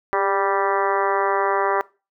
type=harmonic tone with a mistuned harmonic; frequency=196 Hz; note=G3; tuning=in tune; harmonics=2 / 3 / 4 / 5 / 6 / 7 / 8 / 9 / 10; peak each=-24 / -26 / -25 / -25 / -25 / -31 / -32 / -33 / -32 dBFS; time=0.13-1.81 s; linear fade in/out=0 ms; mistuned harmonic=2; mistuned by=+29 cents; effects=noise-tail reverb RT60 0.3 s tail -21 dB re dry